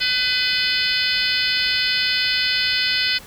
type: harmonic tone with a mistuned harmonic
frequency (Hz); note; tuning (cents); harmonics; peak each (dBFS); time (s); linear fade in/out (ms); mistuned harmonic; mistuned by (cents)
503; B4; +32; 3 / 4 / 5 / 6 / 7 / 8 / 9 / 10; -26 / -26 / -26 / -26 / -26 / -26 / -26 / -26; 0-3.19; 20; 8; +50
effects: pink hiss -42 dBFS RMS until 3.26 s